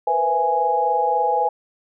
sine tone cluster, 482.3 / 506 / 667 / 830 Hz, B4 / B4 / E5 / G#5, -41 / +42 / +20 / -1 cents, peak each -27 / -24 / -26 / -18 dBFS, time 0.07-1.49 s, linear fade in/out 5 ms, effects none

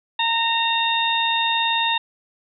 harmonic tone, 919 Hz, A#5, 25 cents flat, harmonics 1 / 2 / 3 / 4, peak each -22 / -27 / -25 / -22 dBFS, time 0.19-1.98 s, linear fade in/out 5 ms, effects none

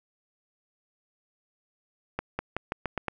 accelerating click train, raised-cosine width 0.5 ms, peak -14 dBFS, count 7, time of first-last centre 2.19-3.083 s, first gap 200 ms, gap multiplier 0.88, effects none

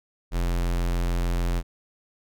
square tone, 43.37 Hz, F1, 11 cents flat, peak -23 dBFS, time 0.31-1.63 s, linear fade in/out 50 ms, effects none

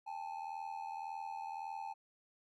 triangle ring-modulated tone, 842 Hz, G#5, 24 cents sharp, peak -36 dBFS, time 0.06-1.94 s, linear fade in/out 20 ms, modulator 40.9 Hz, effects none

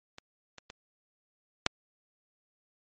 clicks, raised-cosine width 0.2 ms, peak -27 / -27 / -26 / -6 dBFS, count 4, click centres 0.184 / 0.583 / 0.701 / 1.664 s, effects MP3 32 kbps

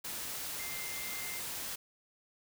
sine tone in noise, 2093 Hz, C7, in tune, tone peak -44 dBFS, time 0.59-1.4 s, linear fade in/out 10 ms, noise white, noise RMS -40 dBFS, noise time 0.04-1.76 s, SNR -7 dB, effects none

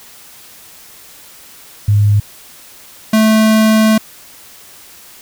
sine / square tone pair in turn, 103.3 / 218.4 Hz, G#2 / A3, -9 / -13 cents, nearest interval octave + minor second, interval 1296 cents, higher second, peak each -7 / -8 dBFS, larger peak first, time 1.88-2.2 / 3.13-3.98 s, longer second, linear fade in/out 5 ms, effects white hiss -39 dBFS RMS until 5.21 s

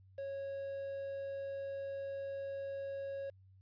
triangle tone with quantisation, 550 Hz, C#5, 14 cents flat, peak -37 dBFS, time 0.18-3.3 s, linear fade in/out 5 ms, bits 10, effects added 95 Hz sine -59 dBFS peak until 3.61 s + resampled to 11025 Hz

